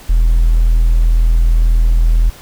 triangle tone, 40.96 Hz, E1, 10 cents flat, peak -4 dBFS, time 0.09-2.3 s, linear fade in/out 10 ms, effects tanh soft clip ceiling -3 dBFS + pink hiss -38 dBFS RMS until 2.41 s

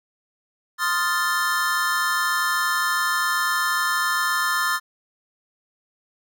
square chord, F dominant seventh, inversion second, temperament equal, 1046.5 / 1244.5 / 1396.9 / 1760 Hz, C6 / Eb6 / F6 / A6, 0 / 0 / 0 / 0 cents, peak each -28 / -27 / -27 / -25 dBFS, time 0.78-4.8 s, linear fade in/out 50 ms, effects none

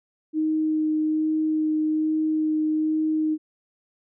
sine tone with vibrato, 311.1 Hz, D#4, in tune, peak -20 dBFS, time 0.33-3.38 s, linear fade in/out 50 ms, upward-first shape sine, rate 1.2 Hz, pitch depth 9 cents each way, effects none

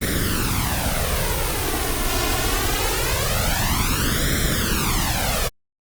pink noise with flanger, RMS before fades -21 dBFS, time 0.01-5.49 s, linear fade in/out 20 ms, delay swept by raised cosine 0.54 to 2.84 ms, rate 0.23 Hz, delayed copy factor +0.8, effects Opus 24 kbps

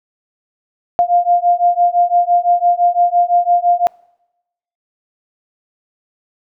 sine beating tone pair, 698.5 / 704.4 Hz, F5 / F5, 0 / +15 cents, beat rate 5.9 Hz, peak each -13 dBFS, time 0.99-3.87 s, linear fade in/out 0 ms, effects noise-tail reverb RT60 0.9 s tail -26 dB re dry

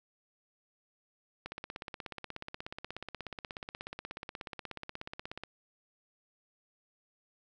click train, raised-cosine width 0.3 ms, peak -24 dBFS, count 67, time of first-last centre 1.46-5.436 s, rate 16.6 Hz, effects none

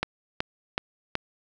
click train, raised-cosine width 0.3 ms, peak -9 dBFS, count 4, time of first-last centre 0.03-1.154 s, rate 2.67 Hz, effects none

